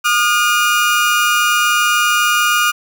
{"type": "tone pair together", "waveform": "30% pulse", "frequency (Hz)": [1220.2, 1427], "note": ["D#6", "F6"], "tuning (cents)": [-34, 37], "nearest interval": "minor third", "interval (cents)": 271, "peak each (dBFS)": -12, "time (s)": [0.04, 2.72], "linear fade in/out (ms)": 20, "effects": []}